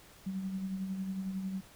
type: tone with tremolo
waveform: sine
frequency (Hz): 190.7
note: G3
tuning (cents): -47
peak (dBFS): -32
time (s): 0.26-1.61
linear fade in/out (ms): 10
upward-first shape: sine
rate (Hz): 11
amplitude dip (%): 45
effects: pink hiss -57 dBFS RMS until 1.75 s